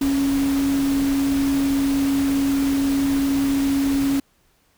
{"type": "tone in noise", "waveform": "sine", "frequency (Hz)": 275.9, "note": "C#4", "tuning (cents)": -8, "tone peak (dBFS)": -17, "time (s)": [0.01, 4.2], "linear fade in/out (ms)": 5, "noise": "pink", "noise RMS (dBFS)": -31, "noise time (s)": [0.01, 4.2], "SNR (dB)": 11, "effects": ["pink hiss -62 dBFS RMS until 4.77 s"]}